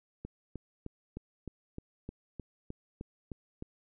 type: click train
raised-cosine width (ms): 3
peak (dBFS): -27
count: 12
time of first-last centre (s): 0.25-3.624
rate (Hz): 3.26
effects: none